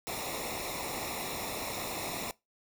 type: noise with comb filter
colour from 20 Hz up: pink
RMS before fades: -37 dBFS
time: 0.07-2.31 s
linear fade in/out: 0 ms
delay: 0.64 ms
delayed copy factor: -0.8
effects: noise-tail reverb RT60 0.2 s tail -21 dB re dry